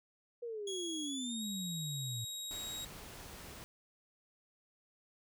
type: exponential sweep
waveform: sine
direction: down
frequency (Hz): 486.2 to 110.9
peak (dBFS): -39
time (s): 0.42-2.25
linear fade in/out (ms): 10
type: tone with pitch glide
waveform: 25% pulse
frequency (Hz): 3327 to 3800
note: G#7 to A#7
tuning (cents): +2 to +33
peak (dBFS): -36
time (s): 0.67-2.85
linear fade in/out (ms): 5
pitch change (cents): +231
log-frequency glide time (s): 1.04-1.44
type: noise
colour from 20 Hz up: pink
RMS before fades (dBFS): -50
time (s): 2.51-3.64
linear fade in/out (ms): 0
effects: none